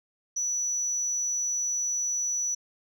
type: tone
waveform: sine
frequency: 5920 Hz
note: F#8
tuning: in tune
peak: -24 dBFS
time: 0.36-2.55 s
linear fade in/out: 10 ms
effects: tanh soft clip ceiling -24 dBFS

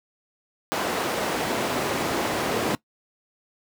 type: noise with high-pass filter sweep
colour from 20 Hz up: brown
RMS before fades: -26 dBFS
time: 0.72-2.75 s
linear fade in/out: 0 ms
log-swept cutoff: 470 to 310 Hz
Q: 0.79
effects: noise-tail reverb RT60 0.1 s tail -20 dB re dry

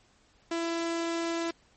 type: tone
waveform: sawtooth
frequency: 334.5 Hz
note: E4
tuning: 25 cents sharp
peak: -25 dBFS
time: 0.51-1.51 s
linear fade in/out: 5 ms
effects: pink hiss -64 dBFS RMS until 1.76 s + MP3 32 kbps

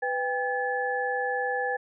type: tone cluster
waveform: sine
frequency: 498.6 / 797 / 1720 Hz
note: B4 / G5 / A6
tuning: +16 / +28 / -40 cents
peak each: -30 dBFS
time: 0.02-1.77 s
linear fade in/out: 10 ms
effects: none

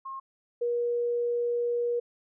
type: tone pair in turn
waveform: sine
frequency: 1073 / 478 Hz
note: C6 / A#4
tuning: +43 / +43 cents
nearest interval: octave + major second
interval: 1400 cents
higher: first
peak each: -35 / -25 dBFS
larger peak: second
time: 0.05-0.2 / 0.61-2 s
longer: second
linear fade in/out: 10 ms
effects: none

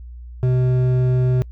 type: tone with hard clipping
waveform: triangle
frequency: 126.9 Hz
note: B2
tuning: 47 cents sharp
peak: -16 dBFS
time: 0.43-1.42 s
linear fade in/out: 0 ms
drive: 12 dB
effects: noise-tail reverb RT60 0.1 s tail -25 dB re dry + added 60 Hz sine -33 dBFS peak until 1.51 s

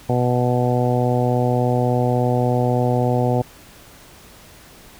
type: harmonic tone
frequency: 123.47 Hz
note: B2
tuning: in tune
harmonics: 1 / 2 / 3 / 4 / 5 / 6 / 7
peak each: -19 / -23 / -26 / -23 / -26 / -25 / -30 dBFS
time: 0.09-3.42 s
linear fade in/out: 5 ms
effects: pink hiss -45 dBFS RMS until 4.99 s

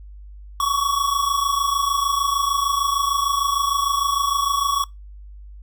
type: tone pair together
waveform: square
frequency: 1108.7 / 1135.3 Hz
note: C#6 / C#6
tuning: 0 / +41 cents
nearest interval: unison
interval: 41 cents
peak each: -22 dBFS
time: 0.6-4.84 s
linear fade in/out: 2 ms
effects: noise-tail reverb RT60 0.2 s tail -24 dB re dry + added 50 Hz sine -37 dBFS peak until 5.62 s

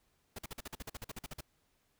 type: noise bursts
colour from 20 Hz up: pink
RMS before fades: -43 dBFS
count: 15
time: 0.36-1.409 s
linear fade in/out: 5 ms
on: 27 ms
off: 46 ms
effects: pink hiss -75 dBFS RMS until 1.99 s

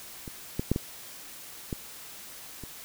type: clicks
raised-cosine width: 3 ms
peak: -26 / -15 / -10 / -15 / -18 / -27 dBFS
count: 6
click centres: 0.278 / 0.595 / 0.716 / 0.761 / 1.728 / 2.637 s
effects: white hiss -45 dBFS RMS until 2.84 s

